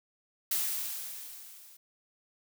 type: noise with level ramp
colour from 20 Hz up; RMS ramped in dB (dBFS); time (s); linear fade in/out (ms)
blue; -29 to -55; 0.51-1.77; 5
effects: none